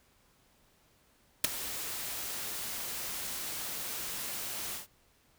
white noise with ADSR envelope, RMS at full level -22 dBFS, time 1.44-4.87 s, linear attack 4 ms, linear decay 13 ms, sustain -16 dB, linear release 130 ms, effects pink hiss -67 dBFS RMS until 5.38 s

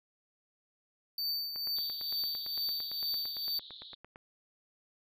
square tone with tremolo, 4576 Hz, D8, 46 cents flat, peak -31 dBFS, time 1.18-3.59 s, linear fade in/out 2 ms, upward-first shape triangle, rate 2.2 Hz, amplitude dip 60%
click train, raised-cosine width 0.5 ms, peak -34 dBFS, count 24, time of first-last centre 1.56-4.159 s, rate 8.85 Hz
pink band-pass noise, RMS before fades -50 dBFS, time 1.76-3.95 s, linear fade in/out 5 ms, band 3500 to 4100 Hz, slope 96 dB/octave
effects none

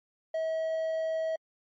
triangle tone, 643 Hz, E5, 43 cents flat, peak -26 dBFS, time 0.34-1.36 s, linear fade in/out 5 ms, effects MP3 32 kbps

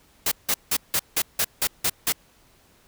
white noise bursts, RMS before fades -22 dBFS, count 9, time 0.26-2.124 s, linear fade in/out 5 ms, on 56 ms, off 170 ms, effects pink hiss -58 dBFS RMS until 2.87 s

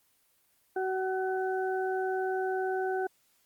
harmonic tone, 376.5 Hz, F#4, 30 cents sharp, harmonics 1 / 2 / 4, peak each -30 / -33 / -38 dBFS, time 0.76-3.07 s, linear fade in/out 5 ms, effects white hiss -69 dBFS RMS until 3.45 s + Opus 24 kbps

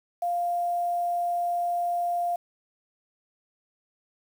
sine tone with quantisation, 698.5 Hz, F5, in tune, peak -24 dBFS, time 0.22-2.36 s, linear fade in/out 5 ms, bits 8, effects none

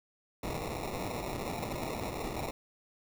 blue noise with sample-and-hold, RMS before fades -37 dBFS, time 0.43-2.51 s, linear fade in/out 5 ms, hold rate 1575 Hz, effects none

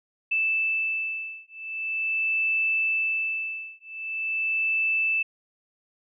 sine beating tone pair, 2638 / 2638.43 Hz, E7 / E7, +1 / +1 cents, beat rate 0.43 Hz, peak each -27 / -27 dBFS, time 0.31-5.23 s, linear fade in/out 10 ms, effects none

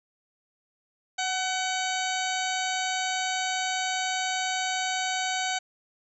harmonic tone with a mistuned harmonic, 755 Hz, F#5, 35 cents sharp, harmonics 1 / 2 / 3 / 4 / 5 / 6 / 8 / 9 / 10, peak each -30 / -33 / -35 / -36 / -37 / -38 / -39 / -40 / -40 dBFS, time 1.18-5.59 s, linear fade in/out 10 ms, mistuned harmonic 1, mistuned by -25 cents, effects none

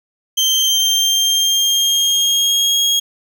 30% pulse tone with pitch glide, 3136 to 3277 Hz, G7 to G#7, 0 to -24 cents, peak -10 dBFS, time 0.37-3 s, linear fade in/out 10 ms, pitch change +76 cents, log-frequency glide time 0.51-2.77 s, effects none

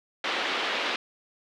white band-pass noise, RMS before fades -29 dBFS, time 0.24-0.96 s, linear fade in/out 2 ms, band 270 to 3500 Hz, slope 24 dB/octave, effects none

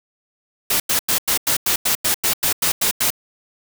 white noise bursts, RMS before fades -18 dBFS, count 13, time 0.7-3.104 s, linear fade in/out 5 ms, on 100 ms, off 92 ms, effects none

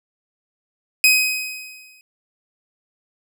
sawtooth tone with exponential decay, 2520 Hz, D#7, 21 cents sharp, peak -6 dBFS, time 1.04-2.01 s, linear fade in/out 1 ms, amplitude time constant 210 ms, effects none

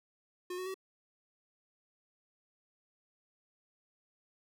square tone with pitch steps, 360 / 369.9 / 380.1 Hz, F#4 / F#4 / F#4, -47 / 0 / +47 cents, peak -38 dBFS, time 0.5-0.743 s, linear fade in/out 5 ms, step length 81 ms, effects none

